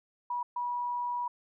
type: tone bursts at uneven times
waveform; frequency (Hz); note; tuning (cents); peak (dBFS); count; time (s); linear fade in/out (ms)
sine; 971; B5; -30; -30; 2; 0.3-0.43 / 0.56-1.28; 5
effects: none